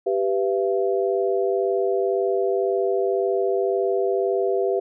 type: chord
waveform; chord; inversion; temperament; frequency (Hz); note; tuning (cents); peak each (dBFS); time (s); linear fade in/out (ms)
sine; E minor; first; equal with one note detuned; 392 / 493.9 / 674.3; G4 / B4 / E5; 0 / 0 / +39; -21 / -25 / -26; 0.06-4.8; 10
effects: none